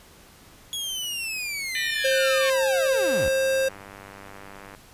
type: linear sweep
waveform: sawtooth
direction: down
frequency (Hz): 3359 to 37.89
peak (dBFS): -25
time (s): 0.73-3.29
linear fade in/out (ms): 0
type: harmonic tone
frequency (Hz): 600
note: D5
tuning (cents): +37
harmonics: 3 / 4 / 5 / 6 / 7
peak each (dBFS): -29 / -31 / -33 / -35 / -36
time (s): 1.75-2.5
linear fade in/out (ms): 2
type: tone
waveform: square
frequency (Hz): 532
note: C5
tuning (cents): +29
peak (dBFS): -21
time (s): 2.04-3.69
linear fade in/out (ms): 10
type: click train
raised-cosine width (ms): 0.5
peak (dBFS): -27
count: 157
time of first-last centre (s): 3.17-4.749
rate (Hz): 98.8
effects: pink hiss -51 dBFS RMS until 4.93 s + resampled to 32000 Hz